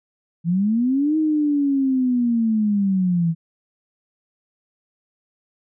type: linear two-way sweep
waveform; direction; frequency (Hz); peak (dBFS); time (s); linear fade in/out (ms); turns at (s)
sine; up then down; 161.7 to 315.6 to 161.7; -16; 0.44-3.35; 50; 1.17
effects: none